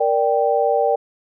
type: chord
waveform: sine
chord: G minor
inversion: first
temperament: equal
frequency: 466.2 / 587.3 / 784 Hz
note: Bb4 / D5 / G5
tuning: 0 / 0 / 0 cents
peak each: -19 dBFS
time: 0-0.96 s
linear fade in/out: 10 ms
effects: none